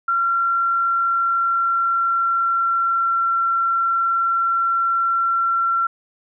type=tone with pitch glide; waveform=sine; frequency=1370 to 1359.8 Hz; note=F6 to F6; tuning=-34 to -47 cents; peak=-16 dBFS; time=0.08-5.87 s; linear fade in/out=5 ms; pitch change=-13 cents; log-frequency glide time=0.2-3.29 s; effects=none